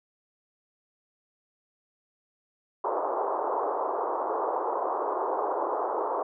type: band-pass noise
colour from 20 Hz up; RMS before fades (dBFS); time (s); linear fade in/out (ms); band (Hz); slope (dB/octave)
white; -29; 2.84-6.23; 5; 350 to 1100; 48
effects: none

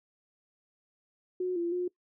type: tone with pitch steps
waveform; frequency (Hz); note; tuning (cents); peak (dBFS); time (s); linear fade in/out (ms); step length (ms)
sine; 364.9 / 342.8 / 358.1; F#4 / F4 / F4; -24 / -32 / +43; -28; 1.4-1.88; 5; 160
effects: noise-tail reverb RT60 0.1 s tail -22 dB re dry

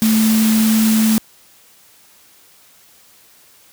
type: tone in noise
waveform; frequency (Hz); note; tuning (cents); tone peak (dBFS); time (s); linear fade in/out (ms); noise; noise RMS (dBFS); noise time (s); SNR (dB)
sine; 220; A3; 0; -11; 0.02-1.18; 0; white; -22; 0.02-1.18; +8
effects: white hiss -49 dBFS RMS until 3.72 s + high-pass 60 Hz 12 dB/octave

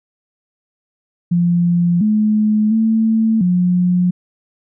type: tone with pitch steps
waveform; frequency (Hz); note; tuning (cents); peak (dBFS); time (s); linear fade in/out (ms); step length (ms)
sine; 173.4 / 213.5 / 222.4 / 179.1; F3 / G#3 / A3 / F3; -12 / +48 / +19 / +44; -11; 1.31-4.11; 10; 700
effects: none

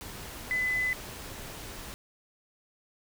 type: tone in noise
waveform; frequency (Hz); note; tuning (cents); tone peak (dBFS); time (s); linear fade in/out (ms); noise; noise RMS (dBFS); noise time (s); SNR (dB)
sine; 2010; B6; +30; -26; 0.51-0.93; 0; pink; -42; 0.01-1.94; +13
effects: none

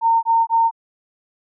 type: tone bursts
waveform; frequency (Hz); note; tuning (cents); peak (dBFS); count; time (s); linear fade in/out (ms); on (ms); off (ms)
sine; 914; A#5; -34; -12; 3; 0.01-0.712; 50; 220; 21
effects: none

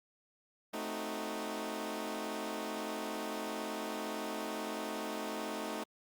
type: chord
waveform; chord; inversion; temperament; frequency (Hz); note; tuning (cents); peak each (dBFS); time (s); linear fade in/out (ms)
15% pulse; A diminished seventh; none; equal; 220 / 261.6 / 311.1 / 370; A3 / C4 / Eb4 / Gb4; 0 / 0 / 0 / 0; -35 / -39 / -35 / -40; 0.73-5.84; 10
effects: Opus 48 kbps

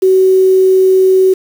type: tone with quantisation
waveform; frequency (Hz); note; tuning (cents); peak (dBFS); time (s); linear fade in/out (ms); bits
sine; 377.1; F#4; +33; -5; 0.02-1.34; 10; 5
effects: none

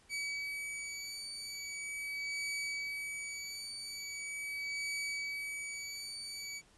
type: beating tone pair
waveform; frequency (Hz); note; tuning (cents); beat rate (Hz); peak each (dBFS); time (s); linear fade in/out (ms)
sawtooth; 2279 / 2279.41; C#7 / C#7; +47 / +48; 0.41; -39 / -37; 0.09-6.62; 50
effects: pink hiss -65 dBFS RMS until 6.77 s + resampled to 24000 Hz

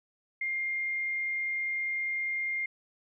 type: tone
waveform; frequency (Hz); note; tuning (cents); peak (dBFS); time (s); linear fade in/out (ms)
sine; 2115; C7; +18; -29; 0.41-2.66; 5
effects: none

